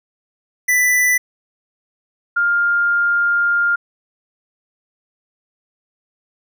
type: tone pair in turn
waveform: square / sine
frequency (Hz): 1986 / 1404.3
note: B6 / F6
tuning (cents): +9 / +9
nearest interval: tritone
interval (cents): 600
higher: first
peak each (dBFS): -13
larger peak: neither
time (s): 0.68-1.18 / 2.36-3.76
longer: second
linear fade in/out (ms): 10
effects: none